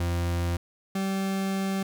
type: tone pair in turn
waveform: 40% pulse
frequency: 86.4 / 193.4 Hz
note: F2 / G3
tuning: -18 / -23 cents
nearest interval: octave + major second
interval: 1395 cents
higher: second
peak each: -24 / -25 dBFS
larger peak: first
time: 0-0.57 / 0.95-1.83 s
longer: second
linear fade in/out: 5 ms
effects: none